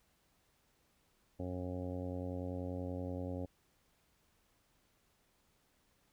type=harmonic tone; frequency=90.4 Hz; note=F#2; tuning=40 cents flat; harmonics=1 / 2 / 3 / 4 / 5 / 6 / 7 / 8 / 9; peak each=-42 / -47 / -43 / -53 / -49 / -46 / -55 / -56 / -59 dBFS; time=1.39-3.46 s; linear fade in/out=10 ms; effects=pink hiss -74 dBFS RMS until 6.12 s